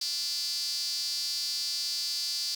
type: tone with high-pass filter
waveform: square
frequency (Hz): 158.1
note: D#3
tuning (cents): +28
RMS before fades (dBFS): -32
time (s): 0.01-2.55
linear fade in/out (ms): 5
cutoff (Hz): 4700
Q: 7.5
effects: none